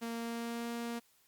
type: tone with pitch glide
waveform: sawtooth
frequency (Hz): 231.3 to 234.8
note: A#3 to A#3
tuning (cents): -13 to +13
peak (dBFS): -33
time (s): 0.01-1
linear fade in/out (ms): 20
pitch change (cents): +26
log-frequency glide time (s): 0.12-0.69
effects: white hiss -69 dBFS RMS until 1.27 s + Opus 48 kbps